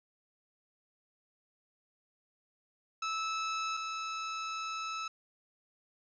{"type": "tone pair in turn", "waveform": "sawtooth", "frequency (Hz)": [1307, 1307], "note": ["E6", "E6"], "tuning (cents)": [-15, -15], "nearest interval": "unison", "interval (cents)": 0, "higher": "neither", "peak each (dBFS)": [-29, -32], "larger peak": "first", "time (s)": [[3.02, 3.77], [3.77, 5.08]], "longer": "second", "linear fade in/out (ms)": 5, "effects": ["resampled to 16000 Hz", "10-bit"]}